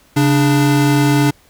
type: tone pair together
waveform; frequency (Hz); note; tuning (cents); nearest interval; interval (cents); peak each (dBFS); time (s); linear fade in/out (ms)
square; 137.77 / 293.7; C#3 / D4; -10 / 0; octave + minor second; 1310; -14; 0.16-1.31; 10
effects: pink hiss -51 dBFS RMS until 1.49 s